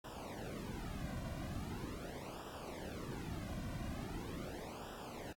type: noise with flanger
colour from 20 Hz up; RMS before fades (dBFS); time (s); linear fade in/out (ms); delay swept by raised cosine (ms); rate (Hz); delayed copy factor
brown; -45; 0.04-5.33; 5; 0.46 to 2.36; 0.41; -0.95
effects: AAC 64 kbps